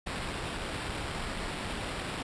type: noise with sample-and-hold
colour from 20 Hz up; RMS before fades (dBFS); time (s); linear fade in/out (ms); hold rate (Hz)
pink; -36; 0.06-2.23; 10; 6300
effects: resampled to 22050 Hz